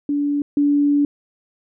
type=tone pair in turn; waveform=sine; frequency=288.4 / 288.4 Hz; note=D4 / D4; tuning=-31 / -31 cents; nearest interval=unison; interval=0 cents; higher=neither; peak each=-17 / -13 dBFS; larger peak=second; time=0.09-0.42 / 0.57-1.05 s; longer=second; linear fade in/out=2 ms; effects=none